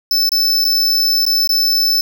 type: tone with dropouts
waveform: square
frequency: 5274 Hz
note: E8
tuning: in tune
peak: -12 dBFS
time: 0.11-2.01 s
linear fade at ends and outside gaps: 2 ms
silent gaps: 0.292-0.318 / 0.644-0.649 / 1.253-1.264 / 1.474-1.492 s
effects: none